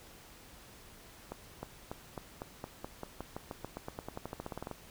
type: accelerating click train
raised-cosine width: 1 ms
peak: -25 dBFS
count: 26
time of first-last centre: 1.32-4.713 s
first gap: 310 ms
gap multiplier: 0.92
effects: pink hiss -55 dBFS RMS until 4.9 s